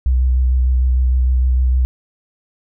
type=tone with vibrato; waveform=sine; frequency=63.3 Hz; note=B1; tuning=43 cents sharp; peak=-11 dBFS; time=0.06-1.85 s; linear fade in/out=0 ms; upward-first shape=sine; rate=6.6 Hz; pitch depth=22 cents each way; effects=none